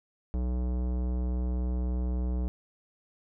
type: tone with tanh clipping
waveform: sine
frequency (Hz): 61.74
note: B1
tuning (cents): 0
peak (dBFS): -29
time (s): 0.34-2.48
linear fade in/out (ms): 0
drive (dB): 18
effects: none